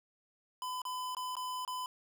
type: tone with dropouts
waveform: square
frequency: 1008 Hz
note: B5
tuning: 35 cents sharp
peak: -37 dBFS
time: 0.62-1.86 s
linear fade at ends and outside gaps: 1 ms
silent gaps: 0.818-0.852 / 1.149-1.168 / 1.354-1.367 / 1.65-1.677 s
effects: none